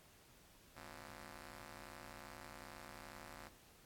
5% pulse ring-modulated tone, 154.3 Hz, D#3, 14 cents flat, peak -38 dBFS, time 0.76-3.48 s, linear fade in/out 10 ms, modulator 417 Hz, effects pink hiss -65 dBFS RMS until 3.85 s + AAC 64 kbps

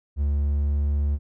triangle tone with pitch glide, 71.8 to 72.26 Hz, D2 to D2, -39 to -27 cents, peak -18 dBFS, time 0.16-1.19 s, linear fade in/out 50 ms, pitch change +12 cents, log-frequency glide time 0.29-0.87 s, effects none

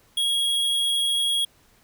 square tone with amplitude modulation, 3303 Hz, G#7, 10 cents flat, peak -20 dBFS, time 0.17-1.45 s, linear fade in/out 5 ms, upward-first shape sine, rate 133 Hz, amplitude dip 25%, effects pink hiss -59 dBFS RMS until 1.83 s

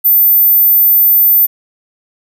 sine tone, 14080 Hz, A9, in tune, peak -5 dBFS, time 0.04-1.47 s, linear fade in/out 20 ms, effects none

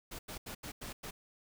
pink noise bursts at uneven times, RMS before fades -44 dBFS, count 6, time 0.11-0.19 / 0.28-0.38 / 0.46-0.55 / 0.63-0.72 / 0.81-0.93 / 1.03-1.11 s, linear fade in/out 10 ms, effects none

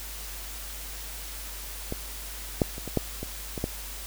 clicks, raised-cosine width 2 ms, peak -17 / -7 / -25 / -21 / -9 / -20 / -19 / -13 dBFS, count 8, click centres 1.924 / 2.618 / 2.781 / 2.877 / 2.973 / 3.23 / 3.578 / 3.641 s, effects added 50 Hz sine -40 dBFS peak until 4.06 s + white hiss -40 dBFS RMS until 4.06 s

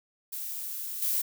violet noise with level steps, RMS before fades -36 / -28 dBFS, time 0.32-1.22 s, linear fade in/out 10 ms, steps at 1.02 s, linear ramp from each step 5 ms, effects none

